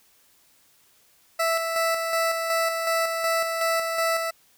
20% pulse tone with tremolo, 659.3 Hz, E5, in tune, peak -16 dBFS, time 1.39-4.31 s, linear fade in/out 10 ms, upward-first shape square, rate 2.7 Hz, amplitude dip 40%, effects white hiss -60 dBFS RMS until 4.57 s

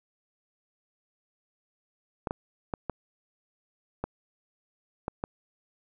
clicks, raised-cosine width 1 ms, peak -16 dBFS, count 7, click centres 2.272 / 2.309 / 2.738 / 2.897 / 4.04 / 5.081 / 5.239 s, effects none

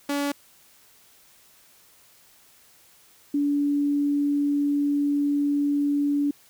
sawtooth / sine tone pair in turn, 284.9 / 287.5 Hz, C#4 / D4, +48 / -37 cents, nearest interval unison, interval 15 cents, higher second, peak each -20 dBFS, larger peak neither, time 0.09-0.32 / 3.34-6.31 s, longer second, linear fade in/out 5 ms, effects white hiss -56 dBFS RMS until 6.49 s

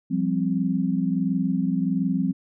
sine chord, F suspended second, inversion none, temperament equal, 174.61 / 196 / 261.6 Hz, F3 / G3 / C4, 0 / 0 / 0 cents, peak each -25 dBFS, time 0.1-2.33 s, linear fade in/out 20 ms, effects none

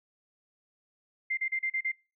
sine tone bursts, 2093 Hz, C7, in tune, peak -27 dBFS, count 6, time 1.3-1.919 s, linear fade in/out 10 ms, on 74 ms, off 35 ms, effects noise-tail reverb RT60 0.3 s tail -23 dB re dry

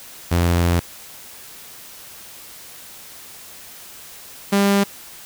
sawtooth tone pair in turn, 86.4 / 199.64 Hz, F2 / G3, -18 / +32 cents, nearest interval octave + major second, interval 1450 cents, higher second, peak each -11 / -10 dBFS, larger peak second, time 0.31-0.8 / 4.52-4.84 s, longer first, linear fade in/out 10 ms, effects white hiss -40 dBFS RMS until 5.25 s

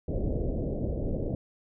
pink low-pass noise, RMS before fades -30 dBFS, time 0.08-1.35 s, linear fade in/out 2 ms, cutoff 600 Hz, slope 48 dB/octave, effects none

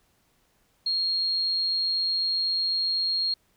sine tone, 4258 Hz, C8, 30 cents sharp, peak -23 dBFS, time 0.86-3.34 s, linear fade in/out 5 ms, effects pink hiss -67 dBFS RMS until 3.56 s

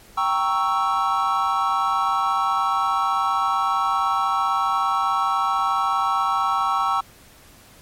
triangle chord, G diminished seventh, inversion none, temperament equal, 784 / 932.3 / 1108.7 / 1318.5 Hz, G5 / Bb5 / Db6 / Fb6, 0 / 0 / 0 / 0 cents, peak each -23 / -25 / -21 / -21 dBFS, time 0.17-7.01 s, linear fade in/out 10 ms, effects pink hiss -49 dBFS RMS until 7.81 s + MP3 64 kbps

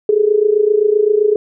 sine tone with amplitude modulation, 420.7 Hz, G#4, 22 cents sharp, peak -6 dBFS, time 0.09-1.36 s, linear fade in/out 2 ms, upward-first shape sine, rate 27.7 Hz, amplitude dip 80%, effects none

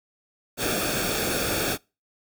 pink noise with comb filter, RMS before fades -26 dBFS, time 0.57-1.78 s, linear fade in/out 50 ms, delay 1 ms, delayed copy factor -0.7, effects noise-tail reverb RT60 0.3 s tail -26 dB re dry

